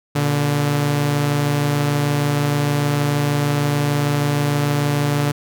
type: tone pair together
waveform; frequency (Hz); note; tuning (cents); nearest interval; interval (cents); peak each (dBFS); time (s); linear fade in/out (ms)
sawtooth; 118.5 / 145.03; A#2 / D3; +29 / -21; minor third; 350; -21 / -13; 0.15-5.32; 10
effects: none